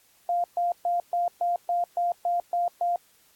sine tone bursts, 698.5 Hz, F5, in tune, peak -22 dBFS, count 10, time 0.29-2.96 s, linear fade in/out 2 ms, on 150 ms, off 130 ms, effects white hiss -61 dBFS RMS until 3.35 s + AAC 64 kbps

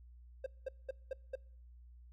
triangle tone bursts, 530 Hz, C5, 22 cents sharp, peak -34 dBFS, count 5, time 0.44-1.355 s, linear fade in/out 5 ms, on 23 ms, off 200 ms, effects noise-tail reverb RT60 0.6 s tail -26 dB re dry + added 60 Hz sine -54 dBFS peak until 2.12 s

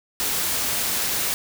white noise, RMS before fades -24 dBFS, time 0.2-1.34 s, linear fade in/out 0 ms, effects none

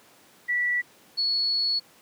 sine tone pair in turn, 1954 / 4387 Hz, B6 / C#8, -19 / -19 cents, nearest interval octave + major second, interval 1400 cents, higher second, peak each -22 dBFS, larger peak neither, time 0.48-0.82 / 1.17-1.8 s, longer second, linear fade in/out 20 ms, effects pink hiss -55 dBFS RMS until 2.01 s + high-pass 200 Hz 12 dB/octave

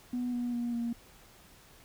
sine tone with pitch steps, 246.3 / 242.5 / 238.7 / 235 Hz, B3 / B3 / A#3 / A#3, -5 / -31 / +41 / +14 cents, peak -29 dBFS, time 0.13-0.93 s, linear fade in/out 5 ms, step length 200 ms, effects tanh soft clip ceiling -27 dBFS + pink hiss -57 dBFS RMS until 1.84 s

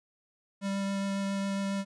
square tone with vibrato, 196.9 Hz, G3, 8 cents sharp, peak -30 dBFS, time 0.61-1.85 s, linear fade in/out 50 ms, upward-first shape triangle, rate 7.3 Hz, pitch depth 10 cents each way, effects resampled to 22050 Hz + 12-bit

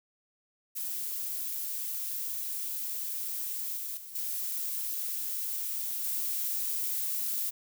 violet noise with level steps, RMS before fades -35 / -37 / -45 / -34 / -32 dBFS, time 0.75-7.51 s, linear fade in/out 20 ms, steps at 3.77 / 3.97 / 4.15 / 6.04 s, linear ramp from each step 5 ms, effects none

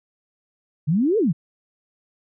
sine exponential two-way sweep, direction up then down, 138.59 to 472 to 138.59 Hz, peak -16 dBFS, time 0.87-1.33 s, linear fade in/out 20 ms, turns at 1.18 s, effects none

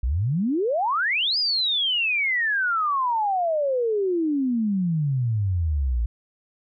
sine exponential two-way sweep, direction up then down, 55 to 5060 to 55 Hz, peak -20 dBFS, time 0.03-6.06 s, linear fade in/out 5 ms, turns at 1.38 s, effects none

